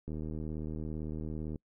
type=click train; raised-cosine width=3 ms; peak=-27 dBFS; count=116; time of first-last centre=0.08-1.558 s; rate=77.8 Hz; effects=noise-tail reverb RT60 0.1 s tail -26 dB re dry